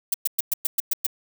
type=noise bursts; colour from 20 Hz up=violet; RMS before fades=-21 dBFS; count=8; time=0.12-1.066 s; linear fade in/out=5 ms; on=22 ms; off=110 ms; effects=none